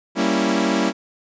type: chord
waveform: sawtooth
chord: G diminished seventh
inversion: none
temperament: equal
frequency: 196 / 233.1 / 277.2 / 329.6 Hz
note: G3 / Bb3 / Db4 / Fb4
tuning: 0 / 0 / 0 / 0 cents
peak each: -19 dBFS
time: 0.15-0.93 s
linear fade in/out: 50 ms
effects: resampled to 16000 Hz